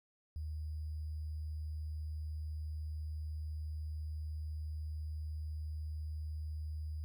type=tone with sample-and-hold; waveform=sine; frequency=77 Hz; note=D#2; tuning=17 cents flat; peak=-38 dBFS; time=0.36-7.04 s; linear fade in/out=0 ms; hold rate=4900 Hz; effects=none